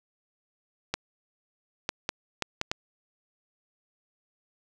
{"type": "clicks", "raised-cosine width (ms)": 0.2, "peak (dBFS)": -10, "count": 6, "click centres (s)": [0.94, 1.891, 2.091, 2.423, 2.614, 2.715], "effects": []}